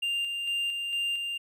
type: tone with tremolo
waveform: triangle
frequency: 2794 Hz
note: F7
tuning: in tune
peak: -25 dBFS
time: 0.02-1.38 s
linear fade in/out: 10 ms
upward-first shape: square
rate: 2.2 Hz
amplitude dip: 35%
effects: none